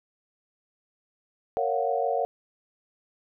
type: chord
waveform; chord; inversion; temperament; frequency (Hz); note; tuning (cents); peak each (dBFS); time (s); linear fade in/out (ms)
sine; Gb major seventh; first; just; 462.5 / 555 / 693.7 / 740; Bb4 / Db5 / F5 / Gb5; -14 / +2 / -12 / 0; -29; 1.57-2.25; 0
effects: none